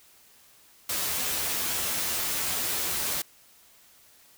white noise with comb filter, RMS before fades -29 dBFS, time 0.89-3.22 s, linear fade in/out 5 ms, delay 12 ms, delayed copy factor +0.6, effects white hiss -57 dBFS RMS until 4.37 s

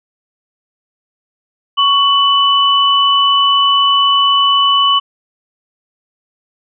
sine tone pair together, 1116 / 2984 Hz, C#6 / F#7, +11 / +14 cents, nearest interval octave + perfect fourth, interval 1703 cents, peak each -11 dBFS, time 1.77-5 s, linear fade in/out 20 ms, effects none

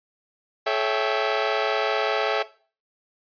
sawtooth chord, A dominant seventh, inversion none, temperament equal with one note detuned, 429.7 / 554.4 / 659.3 / 784 Hz, A4 / C#5 / E5 / G5, -41 / 0 / 0 / 0 cents, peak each -23 / -24 / -21 / -25 dBFS, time 0.66-2.43 s, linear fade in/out 10 ms, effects noise-tail reverb RT60 0.4 s tail -17 dB re dry + resampled to 11025 Hz

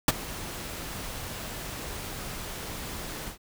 pink noise with ADSR envelope, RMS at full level -18 dBFS, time 0.08-3.38 s, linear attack 3 ms, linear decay 29 ms, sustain -19 dB, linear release 110 ms, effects none

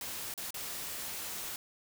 white noise with dropouts, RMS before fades -40 dBFS, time 0.01-1.56 s, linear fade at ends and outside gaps 1 ms, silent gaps 0.339-0.377 / 0.506-0.543 s, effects none

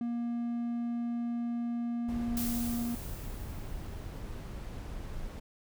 triangle tone, 236.6 Hz, A#3, 26 cents sharp, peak -29 dBFS, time 0.01-2.95 s, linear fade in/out 2 ms
brown noise, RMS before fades -40 dBFS, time 2.08-5.4 s, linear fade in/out 10 ms
blue noise with exponential decay, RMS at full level -36 dBFS, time 2.37-4.54 s, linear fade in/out 0 ms, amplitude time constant 470 ms
effects none

